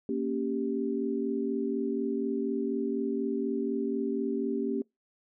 sine chord, G diminished, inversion first, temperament equal, 233.1 / 277.2 / 392 Hz, Bb3 / Db4 / G4, 0 / 0 / 0 cents, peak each -32 dBFS, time 0.09-4.82 s, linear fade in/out 2 ms, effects noise-tail reverb RT60 0.2 s tail -25 dB re dry

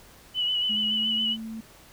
sine tone with vibrato, 2960 Hz, F#7, in tune, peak -23 dBFS, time 0.34-1.37 s, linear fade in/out 50 ms, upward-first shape sine, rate 7.1 Hz, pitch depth 36 cents each way
sine tone with pitch glide, 213.9 to 222.7 Hz, A3 to A3, -49 to +21 cents, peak -33 dBFS, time 0.69-1.61 s, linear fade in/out 10 ms, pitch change +70 cents, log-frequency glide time 0.84-1.11 s
effects pink hiss -52 dBFS RMS until 1.92 s

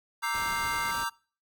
square chord, E half-diminished seventh, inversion second, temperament equal, 932.3 / 1174.7 / 1318.5 / 1568 Hz, Bb5 / D6 / E6 / G6, 0 / 0 / 0 / 0 cents, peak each -34 / -36 / -37 / -35 dBFS, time 0.22-1.1 s, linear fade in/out 20 ms
sine tone, 2105 Hz, C7, 10 cents sharp, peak -35 dBFS, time 0.23-0.91 s, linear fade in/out 5 ms
pink noise, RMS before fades -42 dBFS, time 0.34-1.04 s, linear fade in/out 5 ms
effects noise-tail reverb RT60 0.4 s tail -24 dB re dry

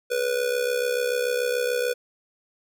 square tone with amplitude modulation, 490.7 Hz, B4, 11 cents flat, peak -20 dBFS, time 0.1-1.94 s, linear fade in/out 20 ms, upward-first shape sine, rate 66.9 Hz, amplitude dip 70%, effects none

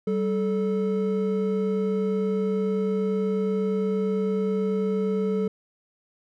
triangle tone pair together, 193.57 / 435.6 Hz, G3 / A4, -22 / -17 cents, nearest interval octave + major second, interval 1405 cents, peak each -23 dBFS, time 0.07-5.48 s, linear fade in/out 5 ms, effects none

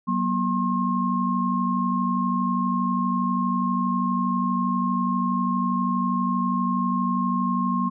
sine tone cluster, 186.8 / 239.2 / 1071 Hz, F#3 / A#3 / C6, +17 / +45 / +40 cents, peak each -25 dBFS, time 0.07-7.9 s, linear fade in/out 20 ms, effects none

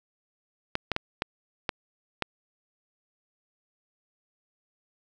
clicks, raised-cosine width 0.3 ms, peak -10 dBFS, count 6, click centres 0.754 / 0.917 / 0.964 / 1.221 / 1.692 / 2.223 s, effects none

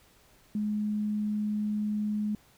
sine tone, 210.4 Hz, G#3, 23 cents sharp, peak -27 dBFS, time 0.55-2.35 s, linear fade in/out 2 ms, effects pink hiss -61 dBFS RMS until 2.57 s

